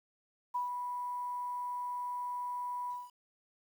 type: tone with ADSR envelope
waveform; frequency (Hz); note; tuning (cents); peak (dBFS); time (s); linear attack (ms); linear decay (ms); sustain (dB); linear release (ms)
sine; 983; B5; -8; -30; 0.54-3.11; 14; 130; -5; 210
effects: 10-bit